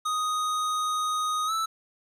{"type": "tone with pitch glide", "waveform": "square", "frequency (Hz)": [1246, 1316.3], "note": ["D#6", "E6"], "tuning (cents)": [2, -3], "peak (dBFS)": -26, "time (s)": [0.05, 1.66], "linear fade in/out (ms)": 10, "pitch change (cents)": 95, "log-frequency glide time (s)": [1.46, 1.52], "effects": ["low-pass 11000 Hz 12 dB/octave", "10-bit"]}